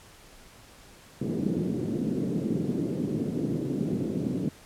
pink band-pass noise, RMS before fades -29 dBFS, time 1.21-4.49 s, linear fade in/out 5 ms, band 150 to 370 Hz, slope 24 dB/octave, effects pink hiss -52 dBFS RMS until 4.65 s + low-pass 12000 Hz 12 dB/octave

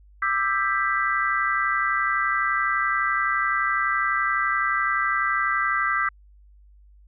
sine chord, E minor seventh, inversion third, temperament just, 1186.7 / 1318.5 / 1582.2 / 1977.8 Hz, D6 / E6 / G6 / B6, +18 / 0 / +16 / +2 cents, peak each -26 dBFS, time 0.22-6.09 s, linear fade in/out 5 ms, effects added 50 Hz sine -49 dBFS peak until 7.07 s

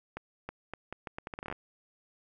accelerating click train, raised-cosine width 0.5 ms, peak -23 dBFS, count 15, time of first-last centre 0.17-1.525 s, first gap 320 ms, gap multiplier 0.77, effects none

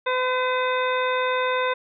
harmonic tone with a mistuned harmonic, 508 Hz, B4, 49 cents sharp, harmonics 1 / 2 / 3 / 4 / 5 / 7, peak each -24 / -25 / -29 / -32 / -33 / -34 dBFS, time 0.06-1.74 s, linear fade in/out 10 ms, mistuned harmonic 7, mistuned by +37 cents, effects none

